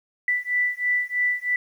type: beating tone pair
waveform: sine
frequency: 1975.5 / 1978.6 Hz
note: B6 / B6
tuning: 0 / +3 cents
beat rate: 3.1 Hz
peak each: -24 dBFS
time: 0.28-1.56 s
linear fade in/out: 2 ms
effects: 9-bit